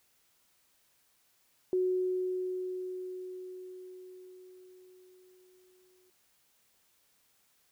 sine tone with exponential decay, 368.3 Hz, F#4, 8 cents flat, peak -25 dBFS, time 1.73-6.1 s, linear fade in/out 1 ms, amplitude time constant 950 ms, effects white hiss -70 dBFS RMS until 7.71 s

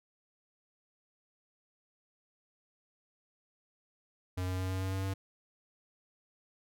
square tone with pitch steps, 91.6 / 92.4 / 93.2 / 94.01 / 94.83 / 95.66 / 96.49 Hz, F#2 / F#2 / F#2 / F#2 / F#2 / G2 / G2, -17 / -2 / +13 / +28 / +43 / -42 / -27 cents, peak -33 dBFS, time 4.37-5.14 s, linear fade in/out 10 ms, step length 110 ms, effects none

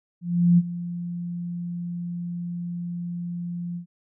sine tone with ADSR envelope, 173.8 Hz, F3, 8 cents flat, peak -12 dBFS, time 0.21-3.86 s, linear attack 370 ms, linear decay 38 ms, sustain -16 dB, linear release 99 ms, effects none

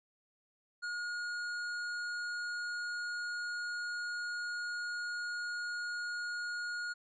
sine tone with tanh clipping, 1436 Hz, F6, 48 cents sharp, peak -38 dBFS, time 0.82-6.94 s, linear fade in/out 20 ms, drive 16 dB, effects resampled to 16000 Hz

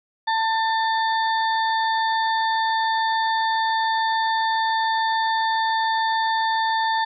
harmonic tone, 893 Hz, A5, 25 cents sharp, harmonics 1 / 2 / 4 / 5, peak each -20 / -26 / -32 / -34 dBFS, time 0.27-7.05 s, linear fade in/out 10 ms, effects none

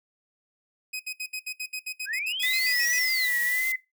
sawtooth tone bursts, 2519 Hz, D#7, 21 cents sharp, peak -27 dBFS, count 16, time 0.93-2.993 s, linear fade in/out 10 ms, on 68 ms, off 65 ms
sine linear two-way sweep, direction up then down, 1480 to 6000 to 3698 Hz, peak -28 dBFS, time 2.05-3.29 s, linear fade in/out 50 ms, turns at 2.93 s
blue noise, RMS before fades -34 dBFS, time 2.42-3.72 s, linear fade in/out 2 ms
sine tone with vibrato, 1989 Hz, B6, 12 cents sharp, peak -24 dBFS, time 2.43-3.76 s, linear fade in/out 5 ms, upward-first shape triangle, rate 1.8 Hz, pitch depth 73 cents each way
effects noise-tail reverb RT60 0.2 s tail -18 dB re dry

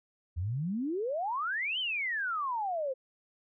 sine exponential two-way sweep, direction up then down, 79.1 to 3172 to 506 Hz, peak -30 dBFS, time 0.36-2.94 s, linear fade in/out 20 ms, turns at 1.79 s, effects none

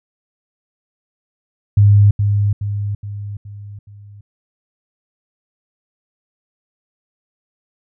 sine tone with echo, 102.2 Hz, G#2, 27 cents flat, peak -6 dBFS, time 1.77-2.11 s, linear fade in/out 5 ms, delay 420 ms, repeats 5, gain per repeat -6 dB, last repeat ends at 4.21 s, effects none

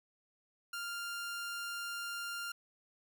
sawtooth tone, 1396.9 Hz, F6, in tune, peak -35 dBFS, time 0.73-2.52 s, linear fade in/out 5 ms, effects none

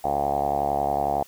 5% pulse tone with low-pass filter, 71 Hz, C#2, 42 cents sharp, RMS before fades -24 dBFS, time 0.04-1.23 s, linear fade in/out 5 ms, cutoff 750 Hz, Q 10, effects white hiss -52 dBFS RMS until 1.27 s

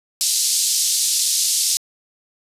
pink band-pass noise, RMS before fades -19 dBFS, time 0.21-1.77 s, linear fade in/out 0 ms, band 4400 to 11000 Hz, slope 24 dB/octave, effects resampled to 32000 Hz

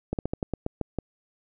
slowing click train, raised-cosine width 2 ms, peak -14 dBFS, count 9, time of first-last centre 0.13-0.987 s, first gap 58 ms, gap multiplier 1.17, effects none

